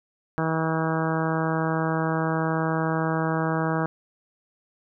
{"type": "harmonic tone", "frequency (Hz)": 160.8, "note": "E3", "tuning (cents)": -43, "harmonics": [1, 2, 3, 4, 5, 6, 7, 8, 9, 10], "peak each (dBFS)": [-26, -29, -31, -32, -33, -34, -34, -35, -36, -36], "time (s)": [0.38, 3.86], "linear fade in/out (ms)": 0, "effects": []}